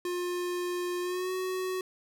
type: tone with pitch glide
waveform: square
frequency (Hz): 355.4 to 371.8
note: F4 to F#4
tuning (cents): +30 to +8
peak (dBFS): -31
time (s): 0.05-1.81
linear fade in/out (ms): 2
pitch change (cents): +78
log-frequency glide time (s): 1.01-1.32
effects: none